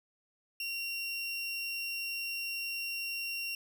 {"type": "tone", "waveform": "30% pulse", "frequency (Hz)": 2751, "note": "F7", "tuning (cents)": -27, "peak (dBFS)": -32, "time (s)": [0.6, 3.55], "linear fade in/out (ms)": 2, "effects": []}